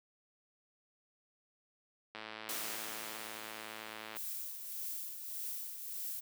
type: click train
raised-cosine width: 0.3 ms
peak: -28 dBFS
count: 221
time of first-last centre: 2.15-4.168 s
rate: 109 Hz
type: noise with exponential decay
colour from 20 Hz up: white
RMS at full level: -39 dBFS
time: 2.49-5.67 s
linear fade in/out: 1 ms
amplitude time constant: 690 ms
type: noise with tremolo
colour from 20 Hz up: violet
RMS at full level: -40 dBFS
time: 4.15-6.21 s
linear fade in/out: 20 ms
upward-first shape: triangle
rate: 1.7 Hz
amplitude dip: 55%
effects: high-pass 200 Hz 12 dB/octave